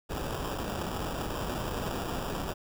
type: noise with sample-and-hold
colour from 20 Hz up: pink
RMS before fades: -34 dBFS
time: 0.09-2.54 s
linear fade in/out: 20 ms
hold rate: 2100 Hz
effects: none